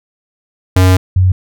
square / sine tone pair in turn, 92.5 / 92.5 Hz, F#2 / F#2, 0 / 0 cents, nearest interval unison, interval 0 cents, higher neither, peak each -6 dBFS, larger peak neither, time 0.76-0.97 / 1.16-1.32 s, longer first, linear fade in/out 5 ms, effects none

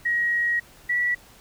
sine tone pair in turn, 1896 / 1945.9 Hz, A#6 / B6, +29 / -26 cents, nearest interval unison, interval 45 cents, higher second, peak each -20 dBFS, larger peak neither, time 0.05-0.6 / 0.89-1.15 s, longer first, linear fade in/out 10 ms, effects pink hiss -51 dBFS RMS until 1.4 s

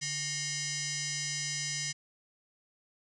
sine tone with frequency modulation, 146.7 Hz, D3, 2 cents flat, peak -32 dBFS, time 0.01-1.93 s, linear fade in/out 20 ms, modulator 1000 Hz, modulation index 7.1, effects resampled to 22050 Hz + 12-bit

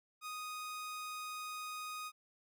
sawtooth tone, 1244.5 Hz, D#6, in tune, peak -38 dBFS, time 0.21-2.12 s, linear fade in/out 50 ms, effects none

